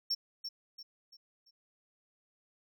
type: tone with echo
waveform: triangle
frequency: 5450 Hz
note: F8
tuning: 43 cents flat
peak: -28 dBFS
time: 0.1-0.15 s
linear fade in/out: 10 ms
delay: 340 ms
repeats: 4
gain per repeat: -8 dB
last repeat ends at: 1.51 s
effects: none